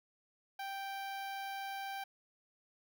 sawtooth tone with notch filter, 784 Hz, G5, in tune, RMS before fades -42 dBFS, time 0.59-2.04 s, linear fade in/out 5 ms, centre 7900 Hz, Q 0.95, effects none

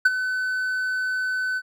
triangle tone with ADSR envelope, 1511 Hz, F#6, 36 cents sharp, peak -9 dBFS, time 0.05-1.62 s, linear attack 8 ms, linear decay 30 ms, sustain -12 dB, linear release 51 ms, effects none

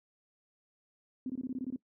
sine tone bursts, 257.3 Hz, C4, 29 cents flat, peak -33 dBFS, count 9, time 1.26-1.761 s, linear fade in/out 2 ms, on 37 ms, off 21 ms, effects noise-tail reverb RT60 0.1 s tail -20 dB re dry

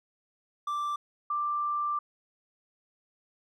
triangle / sine tone pair in turn, 1174.7 / 1180.1 Hz, D6 / D6, 0 / +8 cents, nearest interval unison, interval 8 cents, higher second, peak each -27 dBFS, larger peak neither, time 0.67-0.96 / 1.3-1.99 s, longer second, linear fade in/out 5 ms, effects none

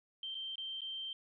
sine tone with dropouts, 3136 Hz, G7, in tune, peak -39 dBFS, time 0.23-1.13 s, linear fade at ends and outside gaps 2 ms, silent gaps 0.346-0.351 / 0.556-0.58 / 0.807-0.817 s, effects none

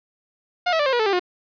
sawtooth tone with pitch steps, 714 / 647.2 / 586.7 / 531.8 / 482.1 / 437 / 396.1 / 359.1 Hz, F5 / E5 / D5 / C5 / B4 / A4 / G4 / F4, +38 / -32 / -2 / +28 / -42 / -12 / +18 / +48 cents, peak -14 dBFS, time 0.66-1.196 s, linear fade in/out 10 ms, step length 67 ms, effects resampled to 11025 Hz + 7-bit

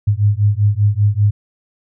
sine beating tone pair, 101 / 106.1 Hz, G#2 / G#2, -48 / +38 cents, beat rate 5.1 Hz, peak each -14 dBFS, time 0.07-1.31 s, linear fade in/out 10 ms, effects none

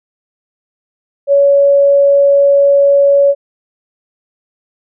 sine tone, 562 Hz, C#5, 24 cents sharp, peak -5 dBFS, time 1.27-3.35 s, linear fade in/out 50 ms, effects none

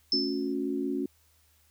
sine tone with exponential decay, 5274 Hz, E8, in tune, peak -21 dBFS, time 0.12-0.54 s, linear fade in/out 2 ms, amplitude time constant 90 ms
sine chord, F# minor, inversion first, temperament equal with one note detuned, 220 / 277.2 / 362.6 Hz, A3 / C#4 / F#4, 0 / 0 / -35 cents, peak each -36 / -30 / -33 dBFS, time 0.13-1.06 s, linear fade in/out 5 ms
effects added 77 Hz sine -66 dBFS peak until 1.7 s + white hiss -66 dBFS RMS until 1.7 s

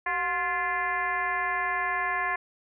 sine tone with frequency modulation, 1396.9 Hz, F6, in tune, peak -25 dBFS, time 0.06-2.36 s, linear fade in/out 5 ms, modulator 338 Hz, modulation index 2.1, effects none

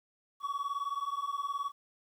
triangle beating tone pair, 1119 / 1138 Hz, C#6 / C#6, +16 / +45 cents, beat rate 19 Hz, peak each -34 / -34 dBFS, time 0.4-1.72 s, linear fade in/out 50 ms, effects 11-bit

